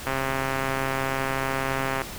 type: click train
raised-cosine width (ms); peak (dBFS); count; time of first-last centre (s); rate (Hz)
0.5; -11; 262; 0.07-2.018; 134
effects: pink hiss -37 dBFS RMS until 2.18 s

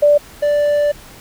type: tone pair in turn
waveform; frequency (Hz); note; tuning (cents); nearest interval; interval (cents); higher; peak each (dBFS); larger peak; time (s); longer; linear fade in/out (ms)
sine / triangle; 586 / 586; D5 / D5; -4 / -4; unison; 0; neither; -7 / -10; first; 0.02-0.18 / 0.42-0.92; second; 10
effects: pink hiss -40 dBFS RMS until 1.2 s

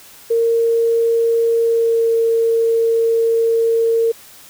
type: tone with pitch glide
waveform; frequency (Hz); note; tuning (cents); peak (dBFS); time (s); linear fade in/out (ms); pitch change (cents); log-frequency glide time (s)
sine; 460.8 to 457.1; A#4 to A#4; -20 to -34; -12; 0.3-4.12; 10; -14; 1.61-2.14
effects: white hiss -42 dBFS RMS until 4.49 s

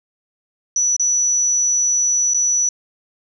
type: tone with dropouts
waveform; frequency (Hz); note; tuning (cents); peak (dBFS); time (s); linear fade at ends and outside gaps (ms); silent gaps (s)
sine; 5920; F#8; 0; -14; 0.76-2.69; 2; 0.965-0.996 / 2.337-2.344
effects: 9-bit

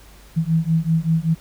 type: beating tone pair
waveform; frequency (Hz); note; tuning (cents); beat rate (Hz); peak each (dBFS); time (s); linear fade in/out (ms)
sine; 160 / 165.2; D#3 / E3; +49 / +4; 5.2; -19; 0.36-1.35; 20
effects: added 50 Hz sine -45 dBFS peak until 1.4 s + pink hiss -49 dBFS RMS until 1.4 s

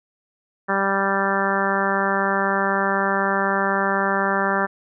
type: harmonic tone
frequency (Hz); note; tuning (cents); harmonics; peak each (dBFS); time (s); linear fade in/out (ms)
196; G3; 0; 1 / 2 / 3 / 4 / 5 / 6 / 7 / 8 / 9; -27 / -27 / -27 / -27 / -27 / -27 / -27 / -27 / -27; 0.68-4.67; 20
effects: none

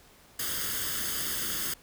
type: noise with comb filter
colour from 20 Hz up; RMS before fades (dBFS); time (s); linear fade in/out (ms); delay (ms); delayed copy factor
white; -32; 0.39-1.74; 5; 0.61; +0.7
effects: pink hiss -57 dBFS RMS until 1.82 s

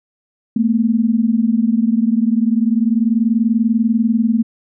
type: tone pair together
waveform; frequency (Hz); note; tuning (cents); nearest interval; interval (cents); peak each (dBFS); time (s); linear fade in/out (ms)
sine; 220 / 240.3; A3 / B3; 0 / -47; major second; 153; -14 / -16; 0.56-4.43; 5
effects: none

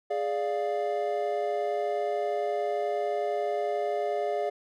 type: chord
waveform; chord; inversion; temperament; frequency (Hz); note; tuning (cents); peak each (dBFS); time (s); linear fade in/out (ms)
triangle; D diminished; second; equal; 415.3 / 587.3 / 698.5; Ab4 / D5 / F5; 0 / 0 / 0; -29; 0.1-4.5; 10
effects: none

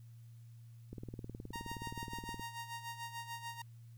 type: click train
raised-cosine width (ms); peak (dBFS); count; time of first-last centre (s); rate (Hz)
3; -32; 29; 0.93-2.396; 19.1
type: tone with tremolo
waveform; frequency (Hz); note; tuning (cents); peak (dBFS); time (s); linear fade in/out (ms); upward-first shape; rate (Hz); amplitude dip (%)
sawtooth; 932.3; A#5; 0; -37; 1.53-3.62; 5; sine; 6.8; 70
effects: added 116 Hz sine -52 dBFS peak until 3.97 s + white hiss -74 dBFS RMS until 3.97 s

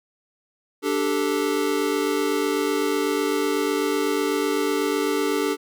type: chord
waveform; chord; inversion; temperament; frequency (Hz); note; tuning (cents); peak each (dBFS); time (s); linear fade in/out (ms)
square; D suspended fourth; none; equal; 293.7 / 392 / 440; D4 / G4 / A4; 0 / 0 / 0; -26; 0.82-5.57; 50
effects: none

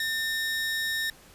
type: tone pair together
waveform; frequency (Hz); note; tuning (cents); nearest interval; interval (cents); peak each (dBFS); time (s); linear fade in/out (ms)
45% pulse; 1800 / 3791; A6 / A#7; +39 / +28; octave + minor second; 1289; -28 / -33; 0-1.1; 2
effects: pink hiss -53 dBFS RMS until 1.34 s + resampled to 32000 Hz

